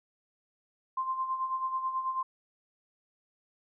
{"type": "tone with tremolo", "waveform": "sine", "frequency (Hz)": 1046.5, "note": "C6", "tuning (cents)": 0, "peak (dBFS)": -27, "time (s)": [0.97, 2.23], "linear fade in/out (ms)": 5, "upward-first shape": "sine", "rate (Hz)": 9.2, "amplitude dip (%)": 60, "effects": []}